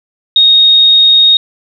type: tone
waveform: sine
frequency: 3729 Hz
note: A#7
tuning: in tune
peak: -3 dBFS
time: 0.36-1.37 s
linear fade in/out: 2 ms
effects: none